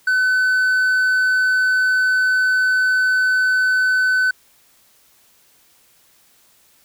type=tone; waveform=triangle; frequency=1511 Hz; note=F#6; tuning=36 cents sharp; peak=-12 dBFS; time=0.07-4.31 s; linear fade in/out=5 ms; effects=white hiss -55 dBFS RMS until 6.84 s